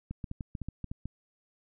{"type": "clicks", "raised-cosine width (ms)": 5, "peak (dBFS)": -24, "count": 10, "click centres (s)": [0.11, 0.242, 0.314, 0.408, 0.552, 0.617, 0.686, 0.843, 0.915, 1.056], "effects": []}